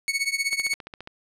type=tone with tremolo; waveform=sawtooth; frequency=2217 Hz; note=C#7; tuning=in tune; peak=-16 dBFS; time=0.08-0.74 s; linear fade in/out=0 ms; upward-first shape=triangle; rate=16 Hz; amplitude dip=95%
type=click train; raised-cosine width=0.3 ms; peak=-22 dBFS; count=9; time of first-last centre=0.53-1.074 s; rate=14.7 Hz
effects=low-pass 11000 Hz 12 dB/octave